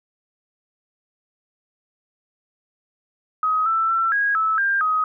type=tone with pitch steps; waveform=sine; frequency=1264 / 1328 / 1343 / 1644 / 1305 / 1595 / 1260 Hz; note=D#6 / E6 / E6 / G#6 / E6 / G6 / D#6; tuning=+27 / +12 / +32 / -18 / -18 / +30 / +21 cents; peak=-17 dBFS; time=3.43-5.04 s; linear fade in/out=2 ms; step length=230 ms; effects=none